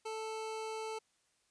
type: tone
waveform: 25% pulse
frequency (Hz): 440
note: A4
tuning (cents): 0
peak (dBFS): -35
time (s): 0.05-0.99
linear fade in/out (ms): 10
effects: white hiss -75 dBFS RMS until 1.5 s + resampled to 22050 Hz